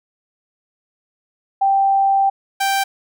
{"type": "tone pair in turn", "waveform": ["sine", "sawtooth"], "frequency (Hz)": [784, 784], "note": ["G5", "G5"], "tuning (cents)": [0, 0], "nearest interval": "unison", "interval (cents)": 0, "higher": "neither", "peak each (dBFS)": -12, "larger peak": "neither", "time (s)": [[1.61, 2.3], [2.6, 2.84]], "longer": "first", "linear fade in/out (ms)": 10, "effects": []}